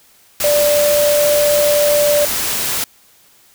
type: tone in noise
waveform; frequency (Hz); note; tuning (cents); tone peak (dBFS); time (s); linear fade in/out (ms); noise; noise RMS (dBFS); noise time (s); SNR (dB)
sine; 587.3; D5; 0; -11; 0.44-2.25; 2; white; -19; 0.4-2.84; +5
effects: white hiss -50 dBFS RMS until 3.54 s